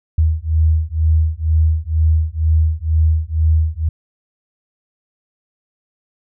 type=beating tone pair; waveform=sine; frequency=78.3 / 80.4 Hz; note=D#2 / E2; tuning=+11 / -43 cents; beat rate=2.1 Hz; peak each=-15 dBFS; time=0.18-3.89 s; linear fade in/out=5 ms; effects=none